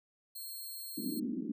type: tone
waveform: 5% pulse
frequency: 4241 Hz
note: C8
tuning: 23 cents sharp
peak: -35 dBFS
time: 0.35-1.2 s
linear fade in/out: 10 ms
type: band-pass noise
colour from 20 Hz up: white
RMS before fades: -37 dBFS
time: 0.97-1.52 s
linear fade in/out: 10 ms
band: 210 to 310 Hz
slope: 48 dB/octave
effects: none